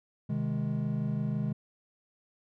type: chord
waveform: triangle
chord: Ab major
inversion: first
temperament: just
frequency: 129.78 / 155.74 / 207.7 Hz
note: C3 / Eb3 / Ab3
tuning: -14 / +2 / 0 cents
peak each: -31 dBFS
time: 0.29-1.53 s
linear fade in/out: 10 ms
effects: none